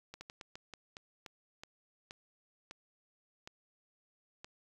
slowing click train, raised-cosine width 0.2 ms, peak -29 dBFS, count 13, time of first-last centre 0.14-4.445 s, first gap 70 ms, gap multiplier 1.27, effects 10-bit

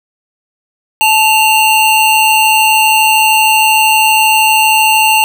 square tone pair together, 873.4 / 2773 Hz, A5 / F7, -13 / -13 cents, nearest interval octave + minor sixth, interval 2000 cents, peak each -10 dBFS, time 1.01-5.24 s, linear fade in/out 0 ms, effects none

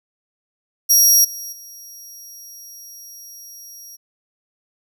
25% pulse tone with level steps, 5660 Hz, F8, 22 cents sharp, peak -5 / -24 / -32 dBFS, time 0.89-3.97 s, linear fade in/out 20 ms, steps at 1.24 / 1.52 s, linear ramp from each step 10 ms, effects none

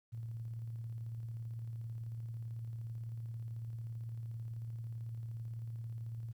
sine tone with tremolo, 114.6 Hz, A#2, 29 cents flat, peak -39 dBFS, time 0.12-6.33 s, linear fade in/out 20 ms, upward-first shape square, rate 18 Hz, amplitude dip 25%, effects 12-bit

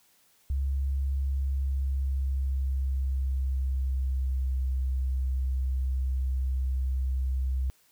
sine tone with pitch glide, 68.1 to 65.06 Hz, C#2 to C2, -30 to -9 cents, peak -25 dBFS, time 0.5-7.7 s, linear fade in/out 0 ms, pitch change -79 cents, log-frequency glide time 1.12-4.62 s, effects white hiss -64 dBFS RMS until 7.91 s

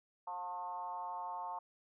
sine tone with frequency modulation, 894 Hz, A5, 27 cents sharp, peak -39 dBFS, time 0.27-1.59 s, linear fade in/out 5 ms, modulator 181 Hz, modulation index 1, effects none

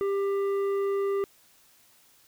sine tone with tanh clipping, 396.3 Hz, G4, 19 cents sharp, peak -26 dBFS, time 0.01-1.24 s, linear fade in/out 0 ms, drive 9 dB, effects white hiss -60 dBFS RMS until 2.27 s

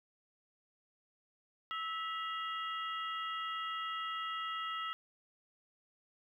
harmonic tone with a mistuned harmonic, 653 Hz, E5, 17 cents flat, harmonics 2 / 3 / 4 / 5, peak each -38 / -45 / -45 / -47 dBFS, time 1.71-4.93 s, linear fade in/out 0 ms, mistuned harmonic 4, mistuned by +140 cents, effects 12-bit

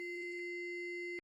triangle ring-modulated tone, 1208 Hz, D6, 48 cents sharp, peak -35 dBFS, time 0-1.19 s, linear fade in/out 0 ms, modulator 856 Hz, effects Opus 24 kbps

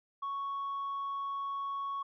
sine tone, 1110 Hz, C#6, 2 cents sharp, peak -32 dBFS, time 0.22-2.03 s, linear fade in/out 10 ms, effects tanh soft clip ceiling -32 dBFS

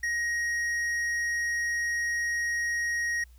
triangle tone with tanh clipping, 1882 Hz, A#6, 16 cents sharp, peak -28 dBFS, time 0.03-3.24 s, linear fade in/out 5 ms, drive 13 dB, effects added 60 Hz sine -50 dBFS peak until 3.38 s + white hiss -66 dBFS RMS until 3.38 s

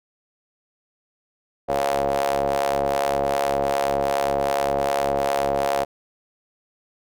sawtooth ring-modulated tone, 69.7 Hz, C#2, 10 cents sharp, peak -13 dBFS, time 1.68-5.85 s, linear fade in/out 20 ms, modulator 626 Hz, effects none

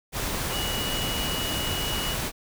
sine tone in noise, 2918 Hz, F#7, 25 cents flat, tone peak -31 dBFS, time 0.5-2.16 s, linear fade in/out 50 ms, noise pink, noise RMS -29 dBFS, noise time 0.12-2.32 s, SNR -5 dB, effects none

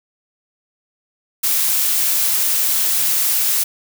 blue noise, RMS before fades -17 dBFS, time 1.43-3.64 s, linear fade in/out 10 ms, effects none

